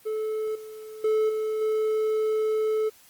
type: tone with level steps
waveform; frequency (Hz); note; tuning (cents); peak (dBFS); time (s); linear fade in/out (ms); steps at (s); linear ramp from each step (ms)
triangle; 434.3; A4; -23; -24 / -36 / -18 / -23 / -20; 0.05-2.9; 20; 0.55 / 1.04 / 1.29 / 1.61; 5
effects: white hiss -55 dBFS RMS until 3.09 s + Opus 24 kbps